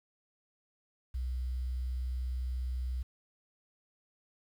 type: tone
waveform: sine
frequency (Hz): 62.9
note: B1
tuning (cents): +32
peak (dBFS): -32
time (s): 1.14-3.03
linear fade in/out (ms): 10
effects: 10-bit